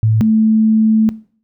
sine tone pair in turn, 110 / 219.2 Hz, A2 / A3, 0 / -6 cents, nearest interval octave, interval 1194 cents, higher second, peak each -9 dBFS, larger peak neither, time 0.03-0.21 / 0.21-1.09 s, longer second, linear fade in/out 0 ms, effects noise-tail reverb RT60 0.5 s tail -20 dB re dry

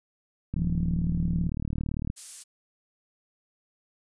click train, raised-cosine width 5 ms, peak -18 dBFS, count 60, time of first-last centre 0.54-2.101 s, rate 37.8 Hz
sine tone with vibrato, 170 Hz, F3, 46 cents flat, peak -26 dBFS, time 0.56-1.49 s, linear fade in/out 20 ms, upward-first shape triangle, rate 12 Hz, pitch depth 52 cents each way
violet noise, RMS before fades -36 dBFS, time 2.16-2.44 s, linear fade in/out 20 ms
effects resampled to 22050 Hz

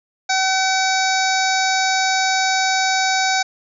harmonic tone, 760 Hz, F#5, 46 cents sharp, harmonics 1 / 2 / 3 / 5 / 6 / 7 / 8 / 9, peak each -19 / -22 / -24 / -26 / -27 / -27 / -28 / -29 dBFS, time 0.29-3.43 s, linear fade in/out 10 ms, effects none

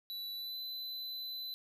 square tone with pitch glide, 3951 to 4015 Hz, B7 to B7, 0 to +28 cents, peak -40 dBFS, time 0.1-1.54 s, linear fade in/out 0 ms, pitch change +28 cents, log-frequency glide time 0.34-0.57 s, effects none

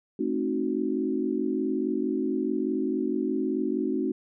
sine chord, A diminished seventh, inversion none, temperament equal with one note detuned, 220 / 266.4 / 311.1 / 370 Hz, A3 / C4 / Eb4 / Gb4, 0 / +31 / 0 / 0 cents, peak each -32 / -29 / -30 / -30 dBFS, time 0.19-4.12 s, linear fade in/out 5 ms, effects none

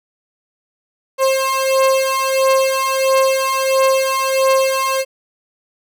30% pulse beating tone pair, 531 / 532.5 Hz, C5 / C5, +25 / +30 cents, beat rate 1.5 Hz, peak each -14 / -13 dBFS, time 1.18-5.05 s, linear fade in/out 50 ms, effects none

